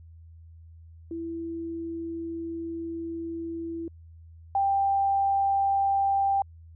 sine tone pair in turn, 331.7 / 788.9 Hz, E4 / G5, +11 / +11 cents, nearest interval octave + minor third, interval 1500 cents, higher second, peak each -31 / -21 dBFS, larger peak second, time 1.11-3.88 / 4.55-6.42 s, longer first, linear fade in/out 2 ms, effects added 82 Hz sine -46 dBFS peak until 6.75 s

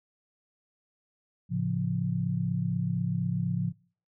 sine chord, A augmented, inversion none, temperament equal with one note detuned, 110.32 / 138.59 / 174.61 Hz, A2 / C#3 / E#3, +5 / 0 / 0 cents, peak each -32 / -31 / -29 dBFS, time 1.49-3.73 s, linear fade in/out 50 ms, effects noise-tail reverb RT60 0.5 s tail -26 dB re dry

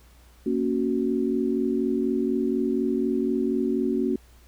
sine chord, F# major, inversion first, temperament equal, 233.1 / 277.2 / 370 Hz, A#3 / C#4 / F#4, 0 / 0 / 0 cents, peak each -26 dBFS, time 0.46-4.16 s, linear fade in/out 5 ms, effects added 60 Hz sine -51 dBFS peak until 4.47 s + pink hiss -58 dBFS RMS until 4.47 s

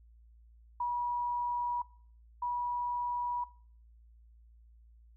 sine tone pair in turn, 967 / 970.9 Hz, B5 / B5, -37 / -30 cents, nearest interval unison, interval 7 cents, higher second, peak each -30 / -31 dBFS, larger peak first, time 0.8-1.82 / 2.42-3.44 s, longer neither, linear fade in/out 5 ms, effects noise-tail reverb RT60 0.5 s tail -21 dB re dry + added 57 Hz sine -56 dBFS peak until 5.16 s

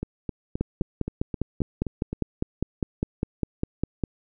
two click trains, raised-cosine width 3 ms, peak -16 / -11 dBFS, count 9 / 18, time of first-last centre 0.03-2.13 / 0.61-4.037 s, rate 3.81 / 4.96 Hz, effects none

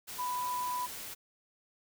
sine tone in noise, 992 Hz, B5, 7 cents sharp, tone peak -32 dBFS, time 0.18-0.87 s, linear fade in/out 20 ms, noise white, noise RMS -43 dBFS, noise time 0.07-1.15 s, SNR +8 dB, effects none

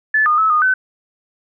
sine tone with pitch steps, 1737 / 1223 / 1298 / 1229 / 1517 Hz, A6 / D#6 / E6 / D#6 / F#6, -23 / -30 / -27 / -22 / +43 cents, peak -11 dBFS, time 0.14-0.74 s, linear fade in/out 5 ms, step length 120 ms, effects none

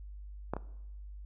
clicks, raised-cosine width 1 ms, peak -18 / -23 dBFS, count 2, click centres 0.536 / 0.566 s, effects noise-tail reverb RT60 0.9 s tail -19 dB re dry + added 50 Hz sine -43 dBFS peak until 1.25 s

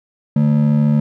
triangle ring-modulated tone, 184.2 Hz, F#3, 7 cents flat, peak -6 dBFS, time 0.36-1 s, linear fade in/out 2 ms, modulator 36.8 Hz, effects none

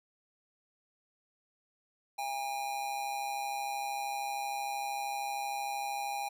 square tone with amplitude modulation, 810 Hz, G#5, 43 cents flat, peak -32 dBFS, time 2.18-6.29 s, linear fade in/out 10 ms, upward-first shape sine, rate 133 Hz, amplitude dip 55%, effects none

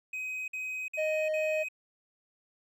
triangle tone bursts, 2521 Hz, D#7, 22 cents sharp, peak -32 dBFS, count 4, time 0.13-1.686 s, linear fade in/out 5 ms, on 350 ms, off 52 ms
triangle tone, 621 Hz, D#5, 3 cents flat, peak -26 dBFS, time 0.97-1.64 s, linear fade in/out 20 ms
effects none

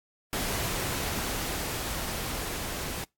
pink noise with level ramp, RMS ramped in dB -30 to -35 dBFS, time 0.33-3.04 s, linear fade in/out 0 ms, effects noise-tail reverb RT60 0.2 s tail -25 dB re dry + AAC 64 kbps

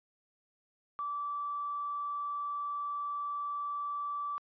triangle tone with tanh clipping, 1160 Hz, D6, 22 cents flat, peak -33 dBFS, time 0.99-4.38 s, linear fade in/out 0 ms, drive 2 dB, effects resampled to 11025 Hz

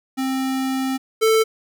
square tone pair in turn, 264 / 442.7 Hz, C4 / A4, +16 / +11 cents, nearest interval major sixth, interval 895 cents, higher second, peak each -21 / -14 dBFS, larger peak second, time 0.17-0.98 / 1.21-1.44 s, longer first, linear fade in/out 20 ms, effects none

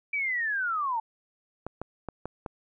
sine linear sweep, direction down, 2335 to 870 Hz, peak -26 dBFS, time 0.13-1 s, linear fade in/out 5 ms
clicks, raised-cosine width 1 ms, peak -20 dBFS, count 5, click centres 1.666 / 1.816 / 2.087 / 2.256 / 2.462 s
effects none

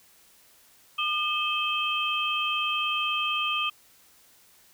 sine tone cluster, 1208 / 2590 / 3141 Hz, D6 / E7 / G7, +48 / -31 / +3 cents, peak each -29 dBFS, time 0.98-3.7 s, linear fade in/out 10 ms, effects white hiss -58 dBFS RMS until 4.73 s

